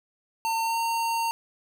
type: tone with pitch glide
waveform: square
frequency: 906 to 917.6 Hz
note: A#5 to A#5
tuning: -50 to -28 cents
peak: -25 dBFS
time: 0.45-1.31 s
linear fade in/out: 0 ms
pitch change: +22 cents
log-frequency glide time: 0.62-0.78 s
effects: none